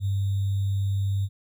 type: tone with sample-and-hold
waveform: sine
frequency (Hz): 98.4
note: G2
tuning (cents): +7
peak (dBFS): -22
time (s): 0-1.29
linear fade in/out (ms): 50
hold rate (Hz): 3675
effects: none